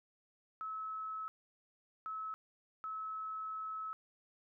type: tone bursts at uneven times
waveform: sine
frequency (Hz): 1295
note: E6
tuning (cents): -31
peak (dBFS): -39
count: 3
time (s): 0.61-1.28 / 2.06-2.34 / 2.84-3.93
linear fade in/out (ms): 0
effects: none